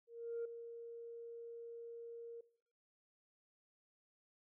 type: tone with ADSR envelope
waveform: sine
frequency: 466.2 Hz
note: A#4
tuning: in tune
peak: -36 dBFS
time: 0.07-2.41 s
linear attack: 380 ms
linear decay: 7 ms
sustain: -11 dB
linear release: 6 ms
effects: noise-tail reverb RT60 0.6 s tail -19 dB re dry + tanh soft clip ceiling -36 dBFS